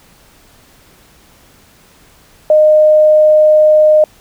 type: tone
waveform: sine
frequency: 614 Hz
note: D#5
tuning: 23 cents flat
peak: -4 dBFS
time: 2.5-4.04 s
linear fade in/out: 2 ms
effects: pink hiss -46 dBFS RMS until 4.2 s